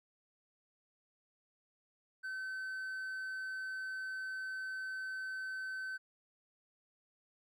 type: tone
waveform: triangle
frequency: 1530 Hz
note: G6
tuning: 42 cents flat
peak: -37 dBFS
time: 2.23-5.98 s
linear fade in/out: 20 ms
effects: none